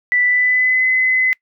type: tone with pitch glide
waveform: sine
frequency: 1975.5 to 2030 Hz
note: B6 to B6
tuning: 0 to +47 cents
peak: -12 dBFS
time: 0.12-1.33 s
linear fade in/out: 0 ms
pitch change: +47 cents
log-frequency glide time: 0.23-0.85 s
effects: noise-tail reverb RT60 0.1 s tail -24 dB re dry